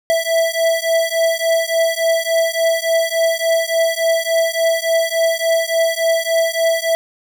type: beating tone pair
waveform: square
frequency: 658 / 661.5 Hz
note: E5 / E5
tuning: -3 / +6 cents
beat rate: 3.5 Hz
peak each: -18 dBFS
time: 0.1-6.95 s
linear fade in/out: 0 ms
effects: none